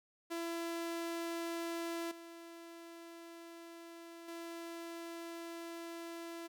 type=tone with level steps; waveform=sawtooth; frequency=335.9 Hz; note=E4; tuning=33 cents sharp; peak=-34 / -46 / -40 dBFS; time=0.3-6.48 s; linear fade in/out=20 ms; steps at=2.11 / 4.28 s; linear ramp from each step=5 ms; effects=none